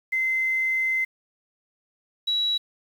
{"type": "tone pair in turn", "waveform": "sine", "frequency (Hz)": [2066, 3900], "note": ["C7", "B7"], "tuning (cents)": [-22, -23], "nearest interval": "major seventh", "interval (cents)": 1099, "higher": "second", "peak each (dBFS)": -21, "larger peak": "neither", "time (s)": [[0.12, 1.05], [2.27, 2.58]], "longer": "first", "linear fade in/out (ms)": 10, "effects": ["8-bit"]}